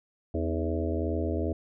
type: harmonic tone with a mistuned harmonic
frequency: 82.41 Hz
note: E2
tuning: in tune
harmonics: 1 / 3 / 4 / 5 / 6 / 7 / 8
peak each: -30 / -35 / -33 / -35 / -38 / -38 / -38 dBFS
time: 0.34-1.53 s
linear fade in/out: 5 ms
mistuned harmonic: 4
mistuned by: -72 cents
effects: none